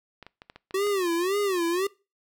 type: clicks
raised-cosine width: 0.3 ms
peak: -27 dBFS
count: 7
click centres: 0.227 / 0.266 / 0.419 / 0.499 / 0.56 / 0.709 / 0.869 s
type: tone with vibrato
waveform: square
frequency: 371.5 Hz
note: F#4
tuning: 7 cents sharp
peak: -24 dBFS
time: 0.74-1.87 s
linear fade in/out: 5 ms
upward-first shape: sine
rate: 1.9 Hz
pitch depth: 180 cents each way
effects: noise-tail reverb RT60 0.3 s tail -23 dB re dry